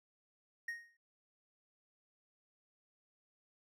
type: tone with exponential decay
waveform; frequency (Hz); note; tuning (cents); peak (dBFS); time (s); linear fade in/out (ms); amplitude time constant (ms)
triangle; 1864.7; A#6; 0; -34; 0.68-0.97; 5; 61
effects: none